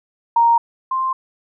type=tone pair in turn; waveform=sine; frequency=932.3 / 1048.1 Hz; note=A#5 / C6; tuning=0 / +3 cents; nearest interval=major second; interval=203 cents; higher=second; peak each=-10 / -17 dBFS; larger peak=first; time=0.36-0.58 / 0.91-1.13 s; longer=neither; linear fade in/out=5 ms; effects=none